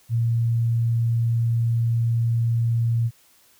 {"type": "tone", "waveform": "sine", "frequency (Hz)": 116.2, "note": "A#2", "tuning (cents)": -5, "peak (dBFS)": -18, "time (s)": [0.09, 3.11], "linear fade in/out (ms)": 50, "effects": ["white hiss -57 dBFS RMS until 3.59 s"]}